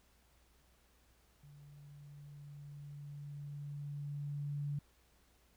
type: tone with level ramp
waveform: sine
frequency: 144.3 Hz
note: D3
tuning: 30 cents flat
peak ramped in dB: -55 to -35 dBFS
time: 1.43-4.79 s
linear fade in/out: 5 ms
effects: added 60 Hz sine -70 dBFS peak until 5.56 s + pink hiss -71 dBFS RMS until 5.56 s